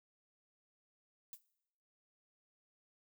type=noise with exponential decay; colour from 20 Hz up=violet; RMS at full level=-44 dBFS; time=1.33-1.41 s; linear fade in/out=1 ms; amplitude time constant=16 ms; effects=noise-tail reverb RT60 0.8 s tail -19 dB re dry